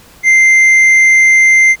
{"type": "tone with tanh clipping", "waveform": "sine", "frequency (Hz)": 2087, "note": "C7", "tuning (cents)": -5, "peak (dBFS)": -5, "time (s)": [0.23, 1.76], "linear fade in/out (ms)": 50, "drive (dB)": 5, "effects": ["pink hiss -41 dBFS RMS until 1.8 s"]}